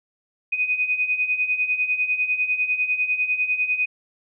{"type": "beating tone pair", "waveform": "sine", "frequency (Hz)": [2489, 2499], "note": ["D#7", "D#7"], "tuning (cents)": [0, 7], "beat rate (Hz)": 10, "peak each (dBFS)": [-26, -21], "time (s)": [0.52, 3.86], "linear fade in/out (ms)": 10, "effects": []}